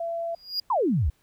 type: tone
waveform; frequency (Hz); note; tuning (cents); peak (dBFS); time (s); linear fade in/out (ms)
sine; 673; E5; +36; -27; 0-0.35; 5
type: tone with exponential growth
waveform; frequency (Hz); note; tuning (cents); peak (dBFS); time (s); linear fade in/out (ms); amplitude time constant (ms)
triangle; 4856; D#8; -43; -21; 0.34-0.6; 5; 55
type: exponential sweep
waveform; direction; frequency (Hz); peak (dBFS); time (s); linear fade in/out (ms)
sine; down; 1108.7 to 59.3; -20; 0.7-1.1; 5
effects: pink hiss -66 dBFS RMS until 1.22 s

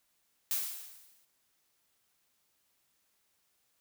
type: noise with exponential decay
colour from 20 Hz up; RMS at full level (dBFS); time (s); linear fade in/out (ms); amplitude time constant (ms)
blue; -30; 0.51-1.25; 0; 160
effects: white hiss -75 dBFS RMS until 3.8 s

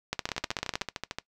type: two click trains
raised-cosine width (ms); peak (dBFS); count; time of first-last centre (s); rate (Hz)
0.2; -15 / -11; 13 / 12; 0.29-1.186 / 0.13-0.818; 13.4 / 16
effects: noise-tail reverb RT60 0.1 s tail -20 dB re dry

